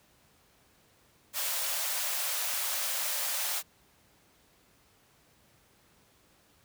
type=high-pass noise; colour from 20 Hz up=white; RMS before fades=-32 dBFS; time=1.33-3.63 s; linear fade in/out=50 ms; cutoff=510 Hz; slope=96 dB/octave; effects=pink hiss -64 dBFS RMS until 6.64 s + high-pass 60 Hz 12 dB/octave